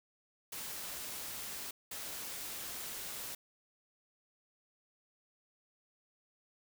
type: noise bursts at uneven times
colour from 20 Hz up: white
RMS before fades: -43 dBFS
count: 2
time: 0.52-1.71 / 1.91-3.35 s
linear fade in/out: 5 ms
effects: none